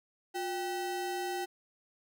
square ring-modulated tone, 573 Hz, D5, 43 cents flat, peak -31 dBFS, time 0.34-1.46 s, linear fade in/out 20 ms, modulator 215 Hz, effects none

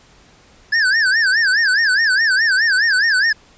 square tone with vibrato, 1661.2 Hz, G#6, in tune, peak -13 dBFS, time 0.72-3.33 s, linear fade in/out 10 ms, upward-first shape sine, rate 4.8 Hz, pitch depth 190 cents each way, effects pink hiss -49 dBFS RMS until 3.57 s + resampled to 16000 Hz

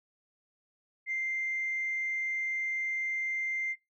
sine tone, 2092 Hz, C7, 1 cent flat, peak -29 dBFS, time 1.06-3.76 s, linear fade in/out 50 ms, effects noise-tail reverb RT60 0.2 s tail -22 dB re dry + tanh soft clip ceiling -25 dBFS

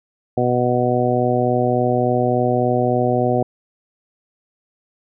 harmonic tone, 123.47 Hz, B2, in tune, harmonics 1 / 2 / 3 / 4 / 5 / 6, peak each -22 / -22 / -22 / -22 / -22 / -22 dBFS, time 0.37-3.43 s, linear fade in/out 5 ms, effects none

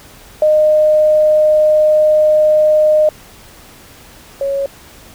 sine tone pair in turn, 613 / 553.6 Hz, D#5 / C#5, -26 / -2 cents, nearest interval major second, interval 176 cents, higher first, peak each -7 / -14 dBFS, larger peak first, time 0.42-3.09 / 4.41-4.66 s, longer first, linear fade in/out 2 ms, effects pink hiss -40 dBFS RMS until 5.14 s

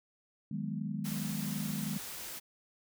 sine chord, G# minor seventh, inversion second, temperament equal, 155.56 / 185 / 207.7 / 246.9 Hz, D#3 / F#3 / G#3 / B3, 0 / 0 / 0 / 0 cents, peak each -39 / -41 / -37 / -43 dBFS, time 0.51-1.98 s, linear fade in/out 5 ms
white noise, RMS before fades -43 dBFS, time 1.04-2.4 s, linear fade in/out 20 ms
effects none

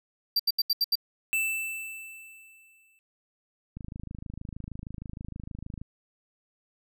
square tone bursts, 4699 Hz, D8, in tune, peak -22 dBFS, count 6, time 0.36-0.955 s, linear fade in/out 5 ms, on 35 ms, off 77 ms
square tone with exponential decay, 2651 Hz, E7, 9 cents sharp, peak -24 dBFS, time 1.33-2.99 s, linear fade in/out 0 ms, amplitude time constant 360 ms
click train, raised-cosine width 5 ms, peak -26 dBFS, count 55, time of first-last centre 3.77-5.815 s, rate 26.4 Hz
effects none

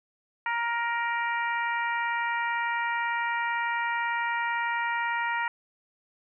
harmonic tone, 469 Hz, A#4, 11 cents sharp, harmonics 2 / 3 / 4 / 5 / 6, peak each -29 / -33 / -31 / -36 / -45 dBFS, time 0.46-5.48 s, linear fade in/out 2 ms, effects none

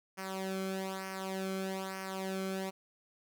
sawtooth tone with flanger, 190.8 Hz, G3, 47 cents flat, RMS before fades -38 dBFS, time 0.17-2.71 s, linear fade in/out 20 ms, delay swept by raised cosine 0.26 to 1.1 ms, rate 1.1 Hz, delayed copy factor -0.75, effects none

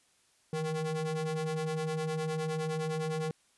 square ring-modulated tone, 155.56 Hz, D#3, in tune, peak -29 dBFS, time 0.53-3.31 s, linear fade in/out 0 ms, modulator 316 Hz, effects white hiss -68 dBFS RMS until 3.57 s + resampled to 24000 Hz

